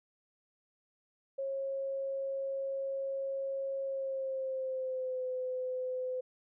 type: tone with pitch glide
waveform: sine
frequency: 543 to 509.6 Hz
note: C#5 to C5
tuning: -36 to -46 cents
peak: -33 dBFS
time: 1.38-6.21 s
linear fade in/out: 10 ms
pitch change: -110 cents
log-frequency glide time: 3.83-5.24 s
effects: none